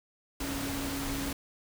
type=tone in noise; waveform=sine; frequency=276 Hz; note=C#4; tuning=7 cents flat; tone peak=-35 dBFS; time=0.4-1.33 s; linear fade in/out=5 ms; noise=pink; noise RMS=-36 dBFS; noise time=0.4-1.33 s; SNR=-2 dB; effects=none